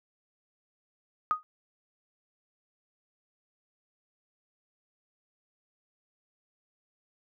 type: tone with exponential decay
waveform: sine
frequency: 1244.5 Hz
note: D#6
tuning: in tune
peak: -19 dBFS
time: 1.31-1.43 s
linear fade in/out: 0 ms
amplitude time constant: 25 ms
effects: none